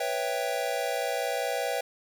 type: chord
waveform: square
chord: C# half-diminished seventh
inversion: third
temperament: equal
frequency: 493.9 / 554.4 / 659.3 / 784 Hz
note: B4 / C#5 / E5 / G5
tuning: 0 / 0 / 0 / 0 cents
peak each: -34 dBFS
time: 0-1.81 s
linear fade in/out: 5 ms
effects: none